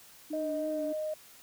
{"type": "tone with vibrato", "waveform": "sine", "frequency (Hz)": 301.9, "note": "D4", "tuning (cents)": 48, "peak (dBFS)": -34, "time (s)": [0.3, 0.93], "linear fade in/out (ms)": 10, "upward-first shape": "triangle", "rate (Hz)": 3.2, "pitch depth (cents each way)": 45}
{"type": "tone with pitch glide", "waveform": "sine", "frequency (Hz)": [625, 618.2], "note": ["D#5", "D#5"], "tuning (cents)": [8, -11], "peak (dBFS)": -31, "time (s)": [0.33, 1.14], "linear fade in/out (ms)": 5, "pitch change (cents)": -19, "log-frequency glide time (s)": [0.45, 0.84]}
{"effects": ["tanh soft clip ceiling -22 dBFS", "white hiss -55 dBFS RMS until 1.42 s"]}